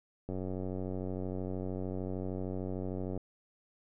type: click train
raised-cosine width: 2 ms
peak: -25 dBFS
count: 270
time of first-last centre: 0.29-3.176 s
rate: 93.2 Hz
effects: none